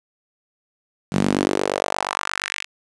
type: tone with high-pass filter sweep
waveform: sawtooth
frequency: 48.55 Hz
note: G1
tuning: 16 cents flat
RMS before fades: -23 dBFS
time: 1.11-2.66 s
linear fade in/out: 50 ms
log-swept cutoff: 170 to 2500 Hz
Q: 2.4
effects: resampled to 22050 Hz + 7-bit